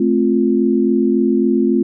sine chord, F major, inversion first, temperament just, 218.3 / 261.9 / 349.2 Hz, A3 / C4 / F4, -13 / +2 / 0 cents, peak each -16 dBFS, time 0-1.83 s, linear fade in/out 5 ms, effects none

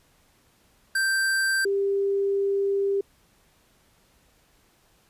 square / sine tone pair in turn, 1568 / 396.3 Hz, G6 / G4, 0 / +19 cents, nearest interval 2 octaves, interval 2381 cents, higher first, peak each -22 / -21 dBFS, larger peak second, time 0.95-1.65 / 1.65-3.01 s, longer second, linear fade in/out 5 ms, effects pink hiss -62 dBFS RMS until 5.09 s + resampled to 32000 Hz

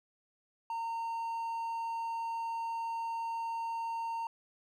triangle tone, 917 Hz, A#5, 29 cents flat, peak -32 dBFS, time 0.7-4.27 s, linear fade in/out 2 ms, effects none

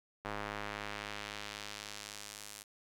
square tone with band-pass filter sweep, 51.91 Hz, G#1, in tune, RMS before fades -44 dBFS, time 0.24-2.64 s, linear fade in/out 20 ms, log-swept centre 1200 to 9400 Hz, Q 0.81, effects 10-bit

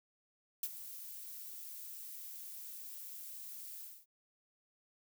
violet noise with ADSR envelope, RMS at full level -35 dBFS, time 0.63-4.06 s, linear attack 3 ms, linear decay 46 ms, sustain -13 dB, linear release 240 ms, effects none

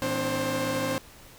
sawtooth tone cluster, 111.8 / 162.5 / 258 / 292.2 / 530 Hz, A2 / E3 / C4 / D4 / C5, +28 / -24 / -24 / -9 / +22 cents, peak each -33 / -33 / -29 / -30 / -25 dBFS, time 0.02-0.98 s, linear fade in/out 0 ms, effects pink hiss -50 dBFS RMS until 1.38 s

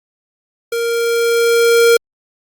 square tone with level ramp, 466.2 Hz, A#4, in tune, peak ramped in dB -17 to -7 dBFS, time 0.72-1.97 s, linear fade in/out 5 ms, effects Opus 48 kbps

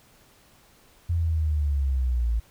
sine linear sweep, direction down, 86.2 to 55 Hz, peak -21 dBFS, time 1.09-2.4 s, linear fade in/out 10 ms, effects pink hiss -57 dBFS RMS until 2.5 s

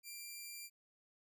10% pulse tone, 2372 Hz, D7, 17 cents sharp, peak -38 dBFS, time 0.03-0.7 s, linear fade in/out 50 ms, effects none

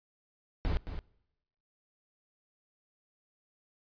brown noise with echo, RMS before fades -29 dBFS, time 0.65-0.77 s, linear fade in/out 0 ms, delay 220 ms, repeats 1, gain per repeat -9 dB, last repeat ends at 0.99 s, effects noise-tail reverb RT60 0.9 s tail -23 dB re dry + resampled to 11025 Hz

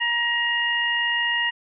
harmonic tone, 946 Hz, A#5, 25 cents sharp, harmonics 1 / 2 / 3, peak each -30 / -22 / -25 dBFS, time 0-1.51 s, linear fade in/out 20 ms, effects none

